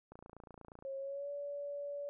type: click train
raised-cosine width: 1 ms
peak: -38 dBFS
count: 21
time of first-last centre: 0.12-0.824 s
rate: 28.4 Hz
type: tone with pitch glide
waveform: sine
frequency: 542 to 572.6 Hz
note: C#5 to D5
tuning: -39 to -44 cents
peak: -39 dBFS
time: 0.85-2.09 s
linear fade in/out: 0 ms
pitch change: +95 cents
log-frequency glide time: 0.97-1.3 s
effects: none